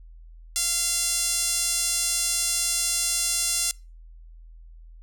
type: tone with band-pass filter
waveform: 5% pulse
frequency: 689 Hz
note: F5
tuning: 24 cents flat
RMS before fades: -25 dBFS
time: 0.56-3.71 s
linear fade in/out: 0 ms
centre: 11000 Hz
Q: 0.92
effects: noise-tail reverb RT60 0.3 s tail -25 dB re dry + added 41 Hz sine -43 dBFS peak until 5.02 s